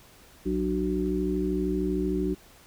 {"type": "harmonic tone with a mistuned harmonic", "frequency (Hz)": 62, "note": "B1", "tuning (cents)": 7, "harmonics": [1, 3, 5, 6], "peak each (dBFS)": [-33, -30, -29, -29], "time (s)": [0.45, 2.35], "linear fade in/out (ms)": 20, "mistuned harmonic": 5, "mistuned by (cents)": -63, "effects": ["pink hiss -54 dBFS RMS until 2.66 s"]}